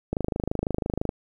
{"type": "click train", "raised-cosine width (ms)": 2, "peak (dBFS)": -12, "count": 26, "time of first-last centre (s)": [0.13, 1.092], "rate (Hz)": 26, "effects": ["9-bit"]}